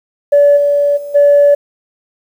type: tone with level steps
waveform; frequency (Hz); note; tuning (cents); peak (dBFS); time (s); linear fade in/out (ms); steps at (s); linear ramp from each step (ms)
sine; 575; D5; -37; -3 / -8 / -22 / -3; 0.32-1.55; 10; 0.56 / 0.96 / 1.14; 20
effects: tanh soft clip ceiling -1 dBFS + 7-bit